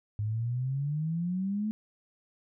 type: exponential sweep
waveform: sine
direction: up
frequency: 103.3 to 218.7 Hz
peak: -28 dBFS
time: 0.19-1.71 s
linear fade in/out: 0 ms
effects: none

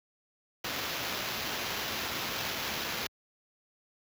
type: noise with sample-and-hold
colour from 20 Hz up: white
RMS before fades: -35 dBFS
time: 0.64-3.07 s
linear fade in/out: 5 ms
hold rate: 8820 Hz
effects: high-pass 60 Hz 12 dB/octave

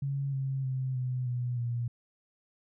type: tone with pitch steps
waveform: sine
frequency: 138.7 / 134.6 / 130.61 / 126.75 / 123 / 119.36 Hz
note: C#3 / C3 / C3 / B2 / B2 / A#2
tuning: +1 / +49 / -3 / +45 / -7 / +41 cents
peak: -29 dBFS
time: 0.02-1.88 s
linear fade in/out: 5 ms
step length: 310 ms
effects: none

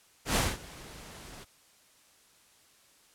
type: noise with ADSR envelope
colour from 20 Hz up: pink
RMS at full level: -25 dBFS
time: 0.25-1.45 s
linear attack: 110 ms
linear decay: 210 ms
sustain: -22 dB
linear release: 20 ms
effects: white hiss -62 dBFS RMS until 3.14 s + low-pass 11000 Hz 12 dB/octave

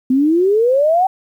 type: exponential sweep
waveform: sine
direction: up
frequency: 251 to 777 Hz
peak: -10 dBFS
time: 0.1-1.07 s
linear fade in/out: 5 ms
effects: 8-bit

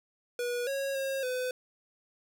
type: tone with pitch steps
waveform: square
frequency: 485 / 549 / 540 / 505 Hz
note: B4 / C#5 / C#5 / B4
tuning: -31 / -17 / -45 / +39 cents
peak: -31 dBFS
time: 0.39-1.51 s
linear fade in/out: 2 ms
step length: 280 ms
effects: none

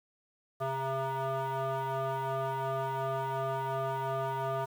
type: tone with frequency modulation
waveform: sine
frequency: 132.6 Hz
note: C3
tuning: 23 cents sharp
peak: -28 dBFS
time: 0.6-4.66 s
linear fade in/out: 20 ms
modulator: 268 Hz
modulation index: 4
effects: tanh soft clip ceiling -29 dBFS + 9-bit

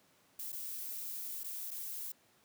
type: noise with dropouts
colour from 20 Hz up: violet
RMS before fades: -42 dBFS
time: 0.39-2.12 s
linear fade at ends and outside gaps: 5 ms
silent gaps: 0.521-0.526 / 1.435-1.442 / 1.707-1.712 s
effects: pink hiss -68 dBFS RMS until 2.44 s + high-pass 150 Hz 12 dB/octave

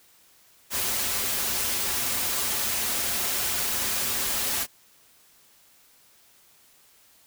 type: noise with comb filter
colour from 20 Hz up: white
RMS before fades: -27 dBFS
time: 0.7-4.67 s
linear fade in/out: 50 ms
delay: 6.4 ms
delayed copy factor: -0.5
effects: white hiss -58 dBFS RMS until 7.26 s

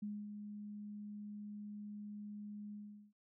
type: tone with ADSR envelope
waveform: sine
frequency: 207.7 Hz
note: G#3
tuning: in tune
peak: -39 dBFS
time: 0.02-3.13 s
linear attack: 9 ms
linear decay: 240 ms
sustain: -6 dB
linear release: 400 ms
effects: none

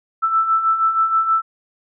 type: beating tone pair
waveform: sine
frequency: 1318.5 / 1324.8 Hz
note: E6 / E6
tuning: 0 / +8 cents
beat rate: 6.3 Hz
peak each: -22 / -15 dBFS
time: 0.22-1.42 s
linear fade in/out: 20 ms
effects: none

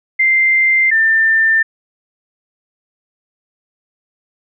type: tone pair in turn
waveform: sine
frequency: 2089 / 1790.1 Hz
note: C7 / A6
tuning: -3 / +29 cents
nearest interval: minor third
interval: 268 cents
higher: first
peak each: -9 dBFS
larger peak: neither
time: 0.19-0.91 / 0.91-1.63 s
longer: neither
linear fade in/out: 10 ms
effects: none

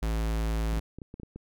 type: tone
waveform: square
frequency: 55 Hz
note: A1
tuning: in tune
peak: -27 dBFS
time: 0.02-0.8 s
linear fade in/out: 10 ms
type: clicks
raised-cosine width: 3 ms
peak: -28 dBFS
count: 8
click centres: 0.731 / 0.773 / 0.986 / 1.018 / 1.141 / 1.199 / 1.233 / 1.36 s
effects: none

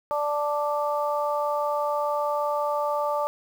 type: harmonic tone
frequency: 293.7 Hz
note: D4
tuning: in tune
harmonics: 2 / 3 / 4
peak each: -26 / -28 / -29 dBFS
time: 0.11-3.27 s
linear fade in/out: 0 ms
effects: 8-bit

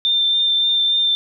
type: tone with vibrato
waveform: sine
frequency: 3585 Hz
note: A7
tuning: 32 cents sharp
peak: -14 dBFS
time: 0.05-1.15 s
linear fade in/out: 0 ms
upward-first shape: triangle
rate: 3.5 Hz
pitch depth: 15 cents each way
effects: none

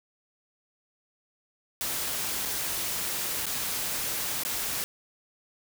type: noise with dropouts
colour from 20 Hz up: white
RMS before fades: -31 dBFS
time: 1.81-4.84 s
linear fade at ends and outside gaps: 0 ms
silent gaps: 2.453-2.457 / 3.457-3.466 / 4.435-4.45 s
effects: none

